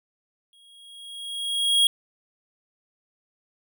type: tone with exponential growth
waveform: square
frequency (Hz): 3290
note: G#7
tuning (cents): -17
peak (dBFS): -15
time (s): 0.53-1.87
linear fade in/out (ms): 1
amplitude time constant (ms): 290
effects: none